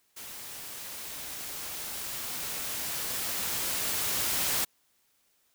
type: noise with level ramp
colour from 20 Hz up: white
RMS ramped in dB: -43 to -28 dBFS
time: 0.16-4.65 s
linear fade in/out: 10 ms
effects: white hiss -70 dBFS RMS until 5.54 s